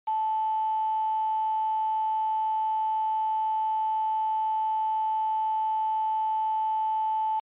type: tone with quantisation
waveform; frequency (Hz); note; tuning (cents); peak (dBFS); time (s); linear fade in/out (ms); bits
sine; 874; A5; -12; -24; 0.07-7.4; 10; 7
effects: resampled to 8000 Hz